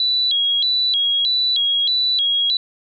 sine tone with vibrato, 3617 Hz, A7, 47 cents sharp, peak -15 dBFS, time 0-2.57 s, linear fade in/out 2 ms, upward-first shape square, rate 1.6 Hz, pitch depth 160 cents each way, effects none

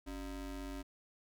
square ring-modulated tone, 163 Hz, E3, 19 cents flat, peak -39 dBFS, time 0.06-0.83 s, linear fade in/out 20 ms, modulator 115 Hz, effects none

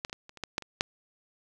clicks, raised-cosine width 0.2 ms, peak -15 / -28 / -19 / -30 / -30 / -16 / -11 / -26 / -7 dBFS, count 9, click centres 0.049 / 0.097 / 0.129 / 0.294 / 0.373 / 0.437 / 0.581 / 0.623 / 0.809 s, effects none

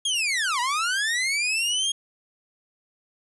sawtooth linear two-way sweep, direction down then up, 3322 to 938 to 3283 Hz, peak -19 dBFS, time 0.05-1.92 s, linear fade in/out 5 ms, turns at 0.6 s, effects resampled to 24000 Hz + 10-bit

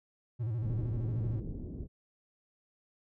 triangle tone with vibrato, 113.8 Hz, A#2, 41 cents flat, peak -29 dBFS, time 0.39-1.41 s, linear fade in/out 20 ms, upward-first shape square, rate 13 Hz, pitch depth 110 cents each way
pink low-pass noise, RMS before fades -40 dBFS, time 0.6-1.88 s, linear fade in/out 50 ms, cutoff 360 Hz, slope 24 dB/octave
effects none

